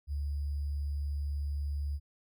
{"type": "tone with sample-and-hold", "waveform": "sine", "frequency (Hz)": 71.8, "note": "D2", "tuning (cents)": -39, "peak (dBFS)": -31, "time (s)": [0.07, 2], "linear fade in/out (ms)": 50, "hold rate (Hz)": 4900, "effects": []}